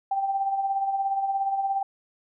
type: tone with tremolo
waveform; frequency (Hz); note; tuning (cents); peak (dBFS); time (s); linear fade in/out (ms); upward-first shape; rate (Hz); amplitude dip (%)
sine; 784; G5; 0; -21; 0.11-1.83; 5; sine; 17; 50
effects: none